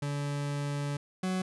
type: tone pair in turn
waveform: 40% pulse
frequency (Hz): 143.8 / 185.88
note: D3 / F#3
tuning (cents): -36 / +8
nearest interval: major third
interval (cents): 444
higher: second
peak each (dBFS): -30 / -28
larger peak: second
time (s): 0.02-0.97 / 1.23-1.42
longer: first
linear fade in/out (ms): 5
effects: resampled to 24000 Hz